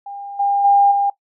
sine tone with level steps, 803 Hz, G5, 41 cents sharp, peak -28 / -14 / -9 / -14 dBFS, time 0.06-1.1 s, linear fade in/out 5 ms, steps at 0.39 / 0.64 / 0.91 s, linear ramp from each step 10 ms, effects noise-tail reverb RT60 0.1 s tail -18 dB re dry

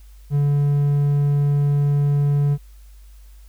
triangle tone, 143.7 Hz, D3, 37 cents flat, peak -13 dBFS, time 0.3-2.58 s, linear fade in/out 50 ms, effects added 50 Hz sine -41 dBFS peak until 3.48 s + white hiss -58 dBFS RMS until 3.48 s

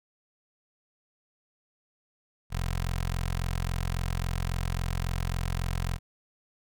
15% pulse tone with notch filter, 43.65 Hz, F1, in tune, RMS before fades -30 dBFS, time 2.5-5.99 s, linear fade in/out 50 ms, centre 330 Hz, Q 0.53, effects none

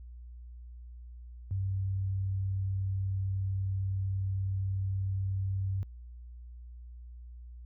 sine tone, 96.4 Hz, G2, 28 cents flat, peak -29 dBFS, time 1.51-5.83 s, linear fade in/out 0 ms, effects added 60 Hz sine -44 dBFS peak until 7.65 s

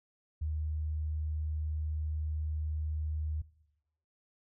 sine tone, 77 Hz, D#2, 17 cents flat, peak -31 dBFS, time 0.41-3.42 s, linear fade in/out 10 ms, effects noise-tail reverb RT60 0.9 s tail -20 dB re dry

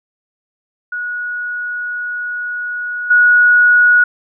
sine tone with level steps, 1458 Hz, F#6, 26 cents flat, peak -19 / -6 dBFS, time 0.92-4.04 s, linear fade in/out 5 ms, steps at 3.1 s, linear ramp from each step 10 ms, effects none

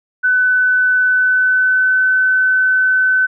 sine tone with pitch glide, 1503 to 1516.1 Hz, F#6 to F#6, +27 to +42 cents, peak -10 dBFS, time 0.23-3.27 s, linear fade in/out 20 ms, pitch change +15 cents, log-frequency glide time 1.02-2.03 s, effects none

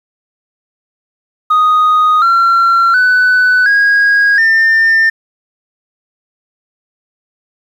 sine tone with pitch steps, 1244.5 / 1365 / 1497.2 / 1642.1 / 1801.1 Hz, D#6 / F6 / F#6 / G#6 / A6, 0 / -40 / +20 / -20 / +40 cents, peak -4 dBFS, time 1.5-5.1 s, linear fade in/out 10 ms, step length 720 ms, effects tanh soft clip ceiling -5 dBFS + 7-bit

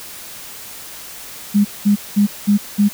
sine tone bursts, 204.7 Hz, G#3, 25 cents flat, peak -9 dBFS, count 5, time 1.54-2.89 s, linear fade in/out 20 ms, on 110 ms, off 200 ms, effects white hiss -34 dBFS RMS until 2.93 s

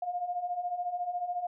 sine beating tone pair, 700 / 714 Hz, F5 / F5, +4 / +38 cents, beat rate 14 Hz, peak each -37 / -32 dBFS, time 0.02-1.47 s, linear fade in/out 5 ms, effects none

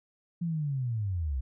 sine linear sweep, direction down, 174.61 to 60.7 Hz, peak -28 dBFS, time 0.41-1.41 s, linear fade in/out 10 ms, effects none

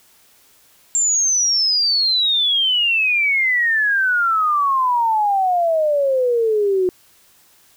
sine exponential sweep, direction down, 7410 to 360 Hz, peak -14 dBFS, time 0.95-6.89 s, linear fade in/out 0 ms, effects white hiss -53 dBFS RMS until 7.76 s

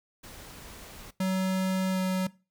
pink noise, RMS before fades -46 dBFS, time 0.23-1.11 s, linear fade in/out 10 ms
square tone with pitch glide, 188.2 to 186.68 Hz, F#3 to F#3, +30 to +16 cents, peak -26 dBFS, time 1.2-2.27 s, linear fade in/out 5 ms, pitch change -14 cents, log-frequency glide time 1.91-1.99 s
effects noise-tail reverb RT60 0.3 s tail -20 dB re dry

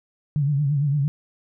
sine tone with vibrato, 143.5 Hz, D3, 40 cents flat, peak -18 dBFS, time 0.36-1.08 s, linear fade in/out 0 ms, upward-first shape triangle, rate 8.8 Hz, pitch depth 110 cents each way, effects none

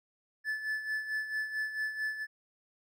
triangle tone with tremolo, 1738 Hz, A6, 22 cents flat, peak -28 dBFS, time 0.44-2.27 s, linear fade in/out 50 ms, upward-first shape sine, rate 4.5 Hz, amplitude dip 65%, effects none

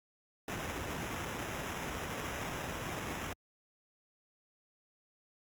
pink noise with sample-and-hold, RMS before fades -39 dBFS, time 0.48-3.33 s, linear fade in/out 2 ms, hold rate 4410 Hz, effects high-pass 60 Hz 12 dB/octave + Opus 48 kbps

